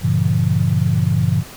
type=chord; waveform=sine; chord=G diminished seventh; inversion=none; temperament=just; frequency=98 / 117.6 / 141.12 / 169.34 Hz; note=G2 / Bb2 / Db3 / Fb3; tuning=0 / +16 / +31 / +47 cents; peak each=-19 dBFS; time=0.01-1.44 s; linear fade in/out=50 ms; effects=pink hiss -37 dBFS RMS until 1.56 s